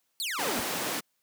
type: exponential sweep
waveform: sawtooth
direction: down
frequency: 4652 to 195 Hz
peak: -27 dBFS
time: 0.2-0.59 s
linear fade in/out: 0 ms
type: high-pass noise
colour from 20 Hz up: pink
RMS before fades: -32 dBFS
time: 0.38-1.01 s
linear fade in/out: 20 ms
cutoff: 250 Hz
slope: 12 dB/octave
type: noise with exponential growth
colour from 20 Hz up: brown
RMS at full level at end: -30 dBFS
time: 0.52-0.6 s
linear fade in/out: 1 ms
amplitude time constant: 17 ms
effects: white hiss -75 dBFS RMS until 1.22 s + high-pass 100 Hz 12 dB/octave